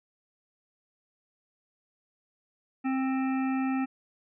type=harmonic tone; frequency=263.9 Hz; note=C4; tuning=15 cents sharp; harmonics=1 / 3 / 5 / 7 / 9 / 10; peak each=-26 / -36 / -40 / -43 / -45 / -46 dBFS; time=2.84-3.86 s; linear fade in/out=20 ms; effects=none